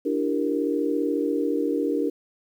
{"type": "chord", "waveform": "sine", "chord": "E half-diminished seventh", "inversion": "third", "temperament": "equal with one note detuned", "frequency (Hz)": [293.7, 334.2, 392, 466.2], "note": ["D4", "E4", "G4", "Bb4"], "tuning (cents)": [0, 24, 0, 0], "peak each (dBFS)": [-25, -29, -29, -27], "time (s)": [0.05, 2.1], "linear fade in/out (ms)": 10, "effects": ["9-bit"]}